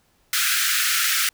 pink high-pass noise, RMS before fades -21 dBFS, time 0.33-1.29 s, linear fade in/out 2 ms, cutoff 1300 Hz, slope 96 dB/octave, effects pink hiss -63 dBFS RMS until 1.33 s

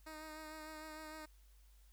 10% pulse tone with vibrato, 311.1 Hz, D#4, in tune, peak -40 dBFS, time 0.06-1.26 s, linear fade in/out 10 ms, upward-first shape triangle, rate 6.6 Hz, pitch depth 27 cents each way, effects added 50 Hz sine -61 dBFS peak until 1.92 s + white hiss -73 dBFS RMS until 1.92 s

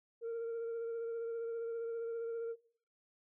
sine tone with vibrato, 461.1 Hz, A#4, 19 cents flat, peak -34 dBFS, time 0.21-2.56 s, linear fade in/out 50 ms, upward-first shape triangle, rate 15 Hz, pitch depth 22 cents each way, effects noise-tail reverb RT60 0.5 s tail -18 dB re dry + tanh soft clip ceiling -36 dBFS

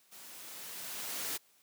white noise with level ramp, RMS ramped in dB -52 to -36 dBFS, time 0.11-1.38 s, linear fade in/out 20 ms, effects white hiss -67 dBFS RMS until 1.62 s + high-pass 150 Hz 12 dB/octave

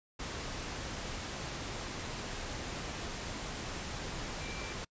sine tone in noise, 2349 Hz, D7, in tune, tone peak -47 dBFS, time 4.4-4.73 s, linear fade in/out 10 ms, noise pink, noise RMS -40 dBFS, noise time 0.19-4.85 s, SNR -10 dB, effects noise-tail reverb RT60 0.1 s tail -26 dB re dry + resampled to 16000 Hz

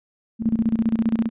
sine tone with tremolo, 225.2 Hz, A3, 40 cents sharp, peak -15 dBFS, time 0.39-1.3 s, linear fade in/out 50 ms, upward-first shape square, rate 15 Hz, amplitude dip 80%, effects resampled to 8000 Hz

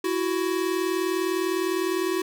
square tone pair together, 332 / 371.9 Hz, E4 / F#4, +12 / +9 cents, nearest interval major second, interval 197 cents, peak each -28 / -26 dBFS, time 0.04-2.22 s, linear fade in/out 5 ms, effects none

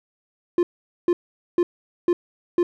triangle tone bursts, 350 Hz, F4, 4 cents sharp, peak -13 dBFS, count 5, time 0.58-2.63 s, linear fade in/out 2 ms, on 50 ms, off 450 ms, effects none

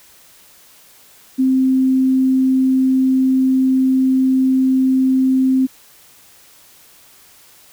sine tone, 261.6 Hz, C4, in tune, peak -11 dBFS, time 1.38-5.67 s, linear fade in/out 20 ms, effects white hiss -47 dBFS RMS until 7.72 s

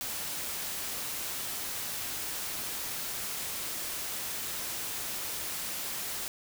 white noise, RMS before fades -36 dBFS, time 0.01-6.28 s, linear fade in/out 0 ms, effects none

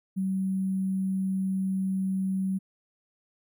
sine tone with sample-and-hold, 190.4 Hz, F#3, 50 cents sharp, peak -25 dBFS, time 0.16-2.59 s, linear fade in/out 20 ms, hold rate 11025 Hz, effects none

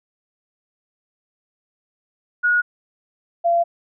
sine tone pair in turn, 1450 / 684.3 Hz, F#6 / F5, -35 / -35 cents, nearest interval octave + minor second, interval 1300 cents, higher first, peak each -14 dBFS, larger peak neither, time 2.43-2.62 / 3.44-3.64 s, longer second, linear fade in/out 20 ms, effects none

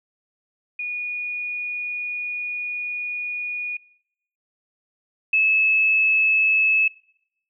sine tone pair in turn, 2453 / 2599 Hz, D#7 / E7, -25 / -25 cents, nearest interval minor second, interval 100 cents, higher second, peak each -25 / -15 dBFS, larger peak second, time 0.79-3.77 / 5.33-6.88 s, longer first, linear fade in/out 5 ms, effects noise-tail reverb RT60 0.8 s tail -23 dB re dry

